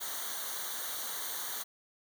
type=noise with comb filter; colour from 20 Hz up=white; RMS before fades=-38 dBFS; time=0-1.64 s; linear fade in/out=20 ms; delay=0.39 ms; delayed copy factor=-0.85; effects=none